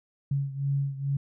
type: beating tone pair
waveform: sine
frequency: 138.59 / 140.89 Hz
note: C#3 / C#3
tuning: 0 / +28 cents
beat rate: 2.3 Hz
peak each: -27 / -31 dBFS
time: 0.31-1.17 s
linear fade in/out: 5 ms
effects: none